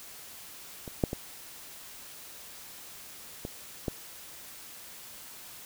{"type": "clicks", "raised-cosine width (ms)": 2, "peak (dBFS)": [-26, -10, -19, -22, -16], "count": 5, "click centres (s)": [0.878, 1.038, 1.131, 3.451, 3.882], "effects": ["white hiss -47 dBFS RMS until 5.65 s"]}